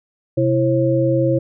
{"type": "tone cluster", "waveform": "sine", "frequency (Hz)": [130.1, 332.4, 537], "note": ["C3", "E4", "C5"], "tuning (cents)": [-9, 15, 45], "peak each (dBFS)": -18, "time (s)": [0.37, 1.39], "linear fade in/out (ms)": 10, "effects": []}